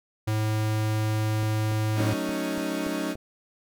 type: tone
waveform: square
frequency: 108.2 Hz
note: A2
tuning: 29 cents flat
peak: -24 dBFS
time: 0.27-2.14 s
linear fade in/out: 10 ms
type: click train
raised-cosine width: 2 ms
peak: -24 dBFS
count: 7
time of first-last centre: 1.43-3.154 s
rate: 3.48 Hz
type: chord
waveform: 30% pulse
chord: D# half-diminished seventh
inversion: first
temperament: equal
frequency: 185 / 220 / 277.2 / 311.1 Hz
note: F#3 / A3 / C#4 / D#4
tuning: 0 / 0 / 0 / 0 cents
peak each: -32 / -33 / -29 / -28 dBFS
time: 1.95-3.16 s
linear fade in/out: 50 ms
effects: none